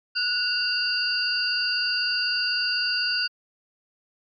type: tone cluster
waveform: sine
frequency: 1468 / 2772 / 4504 / 4772 Hz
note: F#6 / F7 / C#8 / D8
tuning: -14 / -14 / +27 / +27 cents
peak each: -27 / -30 / -31 / -25 dBFS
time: 0.15-3.28 s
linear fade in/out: 20 ms
effects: MP3 96 kbps